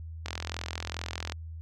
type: click train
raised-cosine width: 0.2 ms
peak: -16 dBFS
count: 46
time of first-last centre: 0.26-1.321 s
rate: 42.4 Hz
effects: added 81 Hz sine -38 dBFS peak until 1.61 s